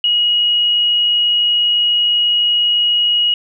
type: tone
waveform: sine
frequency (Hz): 2897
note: F#7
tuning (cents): -37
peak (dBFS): -11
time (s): 0.04-3.34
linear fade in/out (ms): 2
effects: none